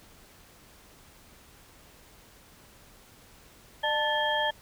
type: tone cluster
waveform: sine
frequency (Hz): 602 / 885 / 1748 / 3219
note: D5 / A5 / A6 / G7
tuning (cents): +43 / +10 / -12 / +45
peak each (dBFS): -31 / -29 / -30 / -31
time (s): 3.83-4.51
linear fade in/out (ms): 10
effects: pink hiss -55 dBFS RMS until 4.61 s